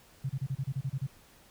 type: tone bursts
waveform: sine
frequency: 134.5 Hz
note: C3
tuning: 48 cents sharp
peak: -29 dBFS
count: 10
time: 0.24-1.069 s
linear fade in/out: 10 ms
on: 55 ms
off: 31 ms
effects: pink hiss -59 dBFS RMS until 1.5 s